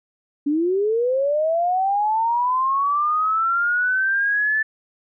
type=linear sweep; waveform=sine; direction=up; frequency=280 to 1760 Hz; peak=-17 dBFS; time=0.46-4.63 s; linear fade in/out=10 ms; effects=none